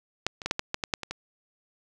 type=clicks; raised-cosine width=0.2 ms; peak=-7 / -21 / -11 / -7 / -10 / -10 / -11 / -7 / -17 / -16 dBFS; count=10; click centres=0.266 / 0.418 / 0.46 / 0.511 / 0.594 / 0.744 / 0.838 / 0.938 / 1.033 / 1.11 s; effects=none